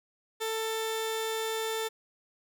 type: tone pair together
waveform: sawtooth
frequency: 444 / 1776 Hz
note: A4 / A6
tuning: +16 / +16 cents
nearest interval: 2 octaves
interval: 2400 cents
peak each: -27 / -32 dBFS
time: 0.4-1.89 s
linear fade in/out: 20 ms
effects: none